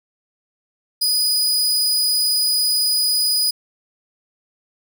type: tone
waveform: sawtooth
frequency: 4959 Hz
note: D#8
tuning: 7 cents flat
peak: -13 dBFS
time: 1.01-3.51 s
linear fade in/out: 10 ms
effects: none